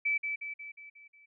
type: tone with echo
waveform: sine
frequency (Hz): 2310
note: D7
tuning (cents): -29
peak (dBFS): -26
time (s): 0.05-0.18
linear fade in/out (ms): 10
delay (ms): 180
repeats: 6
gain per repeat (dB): -5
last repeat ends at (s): 1.26
effects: none